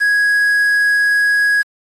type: tone with quantisation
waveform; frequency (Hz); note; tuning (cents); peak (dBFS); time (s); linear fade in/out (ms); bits
triangle; 1661.2; G#6; 0; -9; 0-1.63; 20; 6
effects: AAC 32 kbps